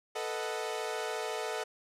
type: chord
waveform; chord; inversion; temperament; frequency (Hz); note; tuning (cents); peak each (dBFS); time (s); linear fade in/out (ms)
sawtooth; B dominant seventh; third; equal; 440 / 493.9 / 622.3 / 740; A4 / B4 / D#5 / F#5; 0 / 0 / 0 / 0; -33 / -37 / -36 / -37; 0.15-1.64; 10
effects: low-pass 10000 Hz 12 dB/octave